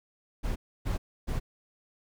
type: noise bursts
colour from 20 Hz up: brown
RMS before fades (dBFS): -30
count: 3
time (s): 0.43-1.4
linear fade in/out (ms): 20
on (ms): 130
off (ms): 290
effects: none